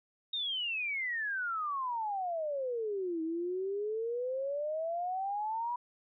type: exponential two-way sweep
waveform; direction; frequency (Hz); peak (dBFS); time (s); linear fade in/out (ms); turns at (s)
sine; down then up; 3743 to 317.7 to 981; -32; 0.33-5.76; 5; 3.22
effects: none